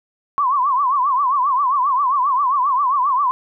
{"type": "tone with vibrato", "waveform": "sine", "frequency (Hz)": 1075, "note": "C6", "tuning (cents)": 47, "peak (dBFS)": -14, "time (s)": [0.38, 3.31], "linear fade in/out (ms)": 0, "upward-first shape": "triangle", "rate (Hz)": 7.5, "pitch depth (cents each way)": 180, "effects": []}